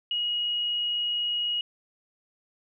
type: tone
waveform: sine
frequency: 2894 Hz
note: F#7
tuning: 39 cents flat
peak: -25 dBFS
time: 0.11-1.61 s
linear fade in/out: 2 ms
effects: none